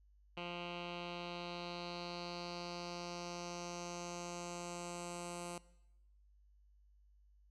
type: tone with low-pass filter sweep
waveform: 10% pulse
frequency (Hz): 174.4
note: F3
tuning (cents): -2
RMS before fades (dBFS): -45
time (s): 0.37-5.58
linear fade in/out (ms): 2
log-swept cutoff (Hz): 3000 to 8800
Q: 3.6
effects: noise-tail reverb RT60 0.9 s tail -20 dB re dry + added 50 Hz sine -64 dBFS peak until 7.5 s